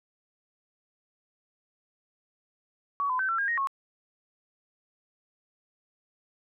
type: tone with pitch steps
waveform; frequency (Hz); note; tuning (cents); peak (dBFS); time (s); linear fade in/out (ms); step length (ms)
sine; 1128 / 1014 / 1539 / 1348 / 1618 / 1871 / 1094; C#6 / B5 / G6 / E6 / G#6 / A#6 / C#6; +30 / +45 / -32 / +38 / -46 / +6 / -23; -25; 3-3.672; 0; 96
effects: none